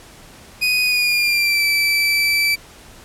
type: tone with pitch glide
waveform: 30% pulse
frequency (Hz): 2489 to 2322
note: D#7 to D7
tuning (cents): 0 to -20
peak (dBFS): -12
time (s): 0.61-2.56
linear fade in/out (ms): 20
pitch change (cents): -120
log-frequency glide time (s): 0.83-1.65
effects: pink hiss -43 dBFS RMS until 3.04 s + low-pass 12000 Hz 12 dB/octave